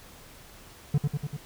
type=tone with echo; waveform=triangle; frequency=145.2 Hz; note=D3; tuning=19 cents flat; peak=-17 dBFS; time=0.94-0.98 s; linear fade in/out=5 ms; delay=97 ms; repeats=4; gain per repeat=-3 dB; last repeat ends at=1.368 s; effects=pink hiss -50 dBFS RMS until 1.45 s